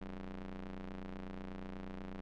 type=ring-modulated tone; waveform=sawtooth; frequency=91.9 Hz; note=F#2; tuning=11 cents flat; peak=-36 dBFS; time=0.01-2.21 s; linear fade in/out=5 ms; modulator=106 Hz; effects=low-pass 3000 Hz 12 dB/octave